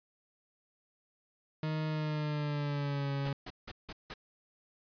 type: tone with pitch glide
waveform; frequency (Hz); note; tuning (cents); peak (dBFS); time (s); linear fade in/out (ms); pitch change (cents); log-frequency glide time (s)
40% pulse; 155.56 to 139.39; D#3 to C#3; 0 to +10; -31; 1.63-3.33; 2; -190; 1.88-3.12
type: noise bursts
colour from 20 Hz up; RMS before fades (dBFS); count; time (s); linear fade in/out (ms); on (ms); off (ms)
pink; -43; 5; 3.25-4.14; 5; 42; 170
effects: resampled to 11025 Hz